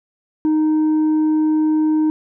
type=tone with tanh clipping; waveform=sine; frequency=310 Hz; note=D#4; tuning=6 cents flat; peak=-14 dBFS; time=0.45-2.1 s; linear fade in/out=0 ms; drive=3 dB; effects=none